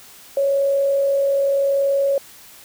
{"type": "tone with frequency modulation", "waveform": "sine", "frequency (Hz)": 554.4, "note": "C#5", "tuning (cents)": 0, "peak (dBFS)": -15, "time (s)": [0.37, 2.18], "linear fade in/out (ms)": 2, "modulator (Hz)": 40.8, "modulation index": 0.2, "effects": ["white hiss -44 dBFS RMS until 2.64 s"]}